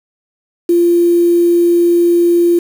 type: tone with quantisation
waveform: sine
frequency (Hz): 344.9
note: F4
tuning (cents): -22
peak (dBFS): -7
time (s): 0.69-2.59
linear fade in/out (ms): 5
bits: 5
effects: none